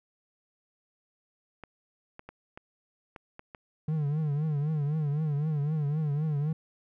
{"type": "clicks", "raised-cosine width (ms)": 0.5, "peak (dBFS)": -28, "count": 7, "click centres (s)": [1.637, 2.194, 2.29, 2.575, 3.162, 3.394, 3.548]}
{"type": "tone with vibrato", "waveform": "triangle", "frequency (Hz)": 150, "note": "D3", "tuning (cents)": 37, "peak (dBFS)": -24, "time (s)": [3.88, 6.53], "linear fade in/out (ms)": 5, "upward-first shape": "triangle", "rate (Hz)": 3.9, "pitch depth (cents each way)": 120}
{"effects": []}